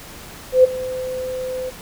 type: tone with ADSR envelope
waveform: sine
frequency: 512 Hz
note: C5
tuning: 38 cents flat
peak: -5 dBFS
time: 0.52-1.71 s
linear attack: 120 ms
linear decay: 16 ms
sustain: -18 dB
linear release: 27 ms
effects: pink hiss -38 dBFS RMS until 1.81 s